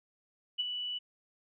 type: tone with ADSR envelope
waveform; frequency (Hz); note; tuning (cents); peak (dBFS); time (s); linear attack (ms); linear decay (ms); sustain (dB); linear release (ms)
sine; 2960; F#7; 0; -27; 0.58-0.99; 20; 26; -7; 17
effects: none